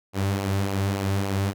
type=tone with flanger; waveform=sawtooth; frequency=98.2 Hz; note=G2; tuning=4 cents sharp; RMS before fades=-25 dBFS; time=0.13-1.54 s; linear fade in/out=50 ms; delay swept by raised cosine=0.54 to 4.34 ms; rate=3.5 Hz; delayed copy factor=-0.5; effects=none